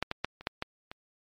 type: clicks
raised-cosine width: 0.3 ms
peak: -12 / -15 / -12 / -29 / -13 / -16 / -25 dBFS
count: 7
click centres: 0.026 / 0.114 / 0.246 / 0.41 / 0.471 / 0.624 / 0.915 s
effects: MP3 64 kbps